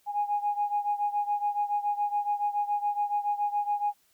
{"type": "beating tone pair", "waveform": "sine", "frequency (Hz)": [823, 830.1], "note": ["G#5", "G#5"], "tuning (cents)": [-16, -1], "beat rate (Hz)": 7.1, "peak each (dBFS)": [-27, -30], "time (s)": [0.06, 3.94], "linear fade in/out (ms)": 50, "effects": ["tanh soft clip ceiling -18 dBFS", "white hiss -67 dBFS RMS until 4.13 s"]}